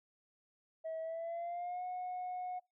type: tone with pitch glide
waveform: sine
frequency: 645 to 728.2 Hz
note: E5 to F#5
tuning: -38 to -28 cents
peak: -36 dBFS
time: 0.84-2.6 s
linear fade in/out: 20 ms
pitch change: +210 cents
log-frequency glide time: 1.01-1.84 s
effects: noise-tail reverb RT60 0.2 s tail -25 dB re dry + tanh soft clip ceiling -36 dBFS